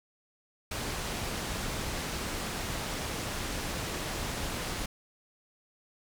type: low-pass noise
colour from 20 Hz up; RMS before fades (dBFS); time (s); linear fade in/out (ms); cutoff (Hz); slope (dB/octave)
pink; -35; 0.71-4.86; 5; 9900; 12
effects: none